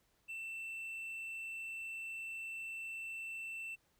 triangle tone, 2676 Hz, E7, 25 cents sharp, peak -40 dBFS, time 0.28-3.76 s, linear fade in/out 20 ms, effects pink hiss -75 dBFS RMS until 3.99 s

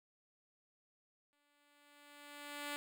5% pulse tone with exponential growth, 290.5 Hz, D4, 19 cents flat, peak -28 dBFS, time 1.33-2.76 s, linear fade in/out 0 ms, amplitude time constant 310 ms, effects none

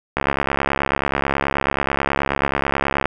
click train, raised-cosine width 0.5 ms, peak -3 dBFS, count 201, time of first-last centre 0.17-3.056 s, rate 69.3 Hz, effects none

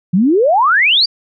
sine exponential sweep, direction up, 167.2 to 4868 Hz, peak -8 dBFS, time 0.13-1.06 s, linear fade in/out 10 ms, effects none

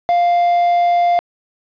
triangle tone, 698.5 Hz, F5, in tune, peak -9 dBFS, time 0.09-1.19 s, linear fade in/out 0 ms, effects resampled to 11025 Hz + 7-bit

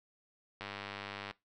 click train, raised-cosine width 0.3 ms, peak -25 dBFS, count 71, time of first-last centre 0.61-1.31 s, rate 100 Hz, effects noise-tail reverb RT60 0.2 s tail -20 dB re dry

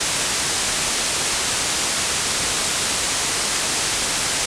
white low-pass noise, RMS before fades -22 dBFS, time 0-4.46 s, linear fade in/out 10 ms, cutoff 9500 Hz, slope 48 dB/octave, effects none

